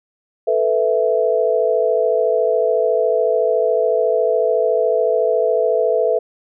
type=chord; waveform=sine; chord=A suspended second; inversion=none; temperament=equal; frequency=440 / 493.9 / 659.3 Hz; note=A4 / B4 / E5; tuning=0 / 0 / 0 cents; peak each=-18 dBFS; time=0.47-6.19 s; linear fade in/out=10 ms; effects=none